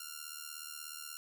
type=ring-modulated tone; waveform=5% pulse; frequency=1396.9 Hz; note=F6; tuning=in tune; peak=-29 dBFS; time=0-1.17 s; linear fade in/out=0 ms; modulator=38.3 Hz; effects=none